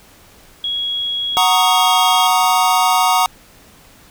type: tone with pitch glide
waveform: sine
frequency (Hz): 3322 to 3274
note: G#7 to G#7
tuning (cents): 0 to -25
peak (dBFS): -18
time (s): 0.64-2.27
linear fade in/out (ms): 2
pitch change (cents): -25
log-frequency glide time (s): 1.45-1.93
type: chord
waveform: square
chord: D# minor seventh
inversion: first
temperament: equal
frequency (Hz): 740 / 932.3 / 1108.7 / 1244.5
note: F#5 / A#5 / C#6 / D#6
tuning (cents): 0 / 0 / 0 / 0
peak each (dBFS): -17 / -17 / -21 / -19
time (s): 1.37-3.26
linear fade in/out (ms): 0
effects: pink hiss -46 dBFS RMS until 4.1 s